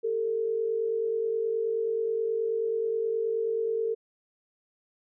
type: tone pair together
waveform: sine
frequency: 403.1 / 452.5 Hz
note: G4 / A4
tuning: +48 / +48 cents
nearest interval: major second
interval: 200 cents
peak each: -33 / -26 dBFS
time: 0.03-3.95 s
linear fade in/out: 20 ms
effects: none